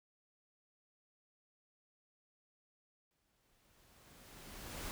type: noise with exponential growth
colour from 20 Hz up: pink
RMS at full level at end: -43 dBFS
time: 3.11-4.91 s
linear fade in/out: 0 ms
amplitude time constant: 390 ms
effects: none